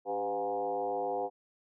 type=tone with frequency modulation; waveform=sine; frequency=609 Hz; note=D#5; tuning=37 cents flat; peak=-30 dBFS; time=0.05-1.3 s; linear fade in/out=50 ms; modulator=107 Hz; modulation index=2.2; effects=none